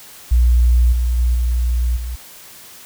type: tone with level steps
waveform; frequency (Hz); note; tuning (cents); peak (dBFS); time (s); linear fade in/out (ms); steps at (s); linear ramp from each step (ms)
sine; 60; B1; -49; -9 / -14 / -12 / -14 / -22; 0.31-2.16; 10; 0.92 / 1.18 / 1.34 / 1.96; 10
effects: white hiss -40 dBFS RMS until 2.85 s